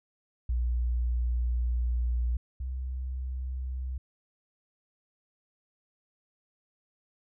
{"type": "tone pair in turn", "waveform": "sine", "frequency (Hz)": [60.1, 64.11], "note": ["B1", "C2"], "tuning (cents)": [-46, -35], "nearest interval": "minor second", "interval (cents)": 111, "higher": "second", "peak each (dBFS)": [-25, -31], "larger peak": "first", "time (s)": [[0.49, 2.37], [2.6, 3.98]], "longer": "first", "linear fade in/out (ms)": 5, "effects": []}